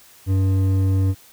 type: tone with hard clipping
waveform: sine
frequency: 95.6 Hz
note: G2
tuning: 43 cents flat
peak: -17 dBFS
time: 0.26-1.15 s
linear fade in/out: 50 ms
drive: 8 dB
effects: white hiss -49 dBFS RMS until 1.32 s